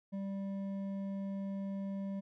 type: tone with hard clipping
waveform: sine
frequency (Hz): 196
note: G3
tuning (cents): 0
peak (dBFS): -38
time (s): 0.12-2.21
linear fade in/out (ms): 20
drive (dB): 7
effects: none